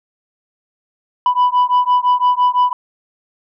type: beating tone pair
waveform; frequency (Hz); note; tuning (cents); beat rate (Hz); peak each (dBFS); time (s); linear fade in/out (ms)
sine; 987.8 / 993.7; B5 / B5; 0 / +10; 5.9; -12 / -12; 1.26-2.73; 2
effects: tanh soft clip ceiling -8 dBFS